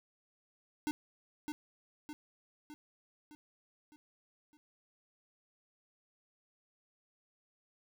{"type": "tone with echo", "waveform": "square", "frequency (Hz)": 300, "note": "D4", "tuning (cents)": 37, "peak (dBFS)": -33, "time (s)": [0.87, 0.91], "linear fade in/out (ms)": 0, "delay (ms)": 610, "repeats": 6, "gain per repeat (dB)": -5, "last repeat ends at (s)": 4.57, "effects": []}